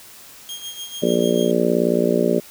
sawtooth tone with tremolo, 3240 Hz, G#7, 43 cents flat, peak -25 dBFS, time 0.49-1.51 s, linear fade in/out 0 ms, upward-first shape sine, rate 6.8 Hz, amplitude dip 65%
harmonic tone, 58.8 Hz, A#1, 16 cents sharp, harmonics 3 / 4 / 5 / 6 / 7 / 8 / 9 / 10, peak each -24 / -22 / -28 / -23 / -21 / -26 / -28 / -23 dBFS, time 1.02-2.4 s, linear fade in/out 10 ms
effects white hiss -43 dBFS RMS until 2.5 s

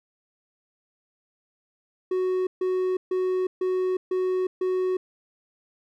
triangle tone bursts, 370.2 Hz, F#4, 1 cent sharp, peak -20 dBFS, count 6, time 2.11-4.97 s, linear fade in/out 5 ms, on 360 ms, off 140 ms, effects none

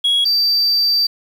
sine tone pair in turn, 3322 / 4659 Hz, G#7 / D8, 0 / -15 cents, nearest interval tritone, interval 585 cents, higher second, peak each -10 dBFS, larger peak neither, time 0.04-0.25 / 0.25-1.07 s, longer second, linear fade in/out 10 ms, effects tanh soft clip ceiling -11 dBFS + 7-bit

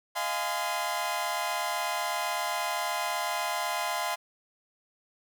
sawtooth chord, F minor seventh, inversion third, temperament equal with one note detuned, 622.3 / 698.5 / 830.6 / 1023.8 Hz, Eb5 / F5 / Ab5 / C6, 0 / 0 / 0 / -38 cents, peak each -34 / -30 / -31 / -29 dBFS, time 0.15-4.16 s, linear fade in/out 20 ms, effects none

